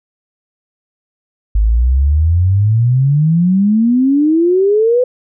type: exponential sweep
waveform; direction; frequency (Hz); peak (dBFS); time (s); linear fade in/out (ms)
sine; up; 50.5 to 509; -8; 1.55-5.04; 5
effects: none